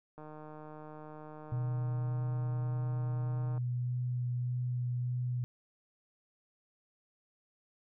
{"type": "click train", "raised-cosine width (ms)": 1, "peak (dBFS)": -35, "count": 521, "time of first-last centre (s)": [0.18, 3.579], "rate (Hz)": 153}
{"type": "tone with vibrato", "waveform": "sine", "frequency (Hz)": 123.47, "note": "B2", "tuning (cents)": 0, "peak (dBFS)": -31, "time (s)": [1.52, 5.44], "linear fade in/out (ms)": 0, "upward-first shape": "sine", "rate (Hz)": 1.7, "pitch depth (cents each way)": 10}
{"effects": []}